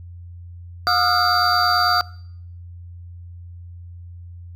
triangle tone cluster, 718 / 1223 / 1341 / 1430 / 4670 Hz, F5 / D#6 / E6 / F6 / D8, +48 / -30 / +29 / +41 / -11 cents, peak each -20 dBFS, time 0.87-2.01 s, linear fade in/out 0 ms, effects noise-tail reverb RT60 0.7 s tail -24 dB re dry + added 87 Hz sine -35 dBFS peak until 4.55 s

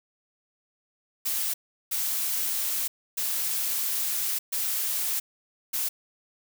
blue noise bursts at uneven times, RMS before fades -28 dBFS, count 5, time 1.25-1.54 / 1.91-2.88 / 3.17-4.39 / 4.52-5.2 / 5.73-5.89 s, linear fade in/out 10 ms, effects none

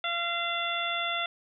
harmonic tone with a mistuned harmonic, 686 Hz, F5, 31 cents flat, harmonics 1 / 2 / 3 / 4 / 5, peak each -35 / -33 / -35 / -36 / -33 dBFS, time 0.04-1.26 s, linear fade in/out 2 ms, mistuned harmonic 5, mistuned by +21 cents, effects none

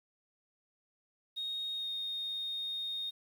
sine tone with pitch glide, 3729 to 3699 Hz, A#7 to A#7, 0 to -14 cents, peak -34 dBFS, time 1.36-3.11 s, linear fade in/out 20 ms, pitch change -14 cents, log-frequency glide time 1.75-1.88 s, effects tanh soft clip ceiling -30 dBFS + 10-bit

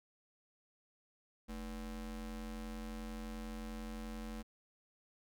square ring-modulated tone, 133.2 Hz, C3, 31 cents sharp, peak -40 dBFS, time 1.48-4.43 s, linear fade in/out 20 ms, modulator 87.5 Hz, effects none

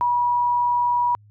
sine tone, 968 Hz, B5, 35 cents flat, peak -17 dBFS, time 0.01-1.15 s, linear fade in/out 0 ms, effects added 104 Hz sine -48 dBFS peak until 1.3 s

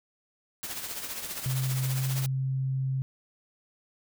white noise with tremolo, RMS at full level -34 dBFS, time 0.63-2.26 s, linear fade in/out 0 ms, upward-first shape triangle, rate 15 Hz, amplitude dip 60%
sine tone with pitch glide, 130.81 to 132.71 Hz, C3 to C3, 0 to +25 cents, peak -26 dBFS, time 1.46-3.02 s, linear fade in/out 0 ms, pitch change +25 cents, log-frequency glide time 1.82-2.14 s
effects none

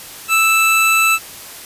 square tone pair together, 1318.5 / 2637 Hz, E6 / E7, 0 / 0 cents, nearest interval octave, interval 1200 cents, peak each -16 / -13 dBFS, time 0.28-1.19 s, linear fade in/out 50 ms, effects white hiss -34 dBFS RMS until 1.65 s + resampled to 32000 Hz

